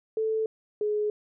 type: tone pair in turn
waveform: sine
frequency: 440 / 420.6 Hz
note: A4 / G#4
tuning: 0 / +22 cents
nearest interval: minor second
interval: 78 cents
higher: first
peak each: -24 / -24 dBFS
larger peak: neither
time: 0.17-0.46 / 0.81-1.1 s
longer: neither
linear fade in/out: 2 ms
effects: none